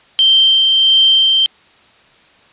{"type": "tone with tremolo", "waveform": "sine", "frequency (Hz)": 3136, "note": "G7", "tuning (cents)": 0, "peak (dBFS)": -6, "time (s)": [0.19, 1.46], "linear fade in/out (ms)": 0, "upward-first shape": "sine", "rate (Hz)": 1.5, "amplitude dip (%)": 25, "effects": ["white hiss -48 dBFS RMS until 2.52 s", "resampled to 8000 Hz"]}